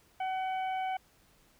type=harmonic tone; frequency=754 Hz; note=F#5; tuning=32 cents sharp; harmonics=1 / 2 / 3 / 4; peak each=-31 / -46 / -44 / -50 dBFS; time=0.2-0.97 s; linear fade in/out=5 ms; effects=pink hiss -65 dBFS RMS until 1.59 s